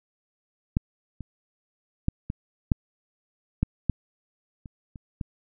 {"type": "clicks", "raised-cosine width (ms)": 5, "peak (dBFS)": [-9, -24, -10, -17, -7, -9, -9, -28, -29, -18], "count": 10, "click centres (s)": [0.769, 1.207, 2.084, 2.301, 2.718, 3.63, 3.897, 4.658, 4.958, 5.212], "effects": []}